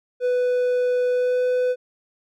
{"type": "tone with pitch glide", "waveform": "triangle", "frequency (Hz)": [496.3, 500.6], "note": ["B4", "B4"], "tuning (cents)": [8, 23], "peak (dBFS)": -16, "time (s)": [0.2, 1.76], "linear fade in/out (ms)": 50, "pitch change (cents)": 15, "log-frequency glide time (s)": [1.1, 1.44], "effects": []}